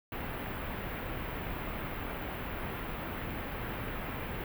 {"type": "band-stop noise", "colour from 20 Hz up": "pink", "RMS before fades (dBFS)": -38, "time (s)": [0.12, 4.44], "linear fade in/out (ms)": 2, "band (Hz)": [2700, 16000], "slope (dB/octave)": 24, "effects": []}